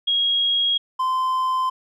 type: tone pair in turn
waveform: sine / triangle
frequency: 3287 / 1033.2 Hz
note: G#7 / C6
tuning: -19 / -22 cents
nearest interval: octave + minor sixth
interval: 2003 cents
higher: first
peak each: -17 dBFS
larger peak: neither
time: 0.07-0.78 / 0.99-1.7 s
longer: neither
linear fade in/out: 10 ms
effects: none